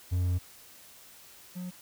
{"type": "tone pair in turn", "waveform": "triangle", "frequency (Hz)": [89.5, 180.66], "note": ["F2", "F#3"], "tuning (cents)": [43, -41], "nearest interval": "octave", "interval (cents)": 1216, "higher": "second", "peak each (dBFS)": [-23, -33], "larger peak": "first", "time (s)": [[0.11, 0.39], [1.55, 1.71]], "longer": "first", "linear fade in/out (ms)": 20, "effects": ["white hiss -53 dBFS RMS until 1.81 s"]}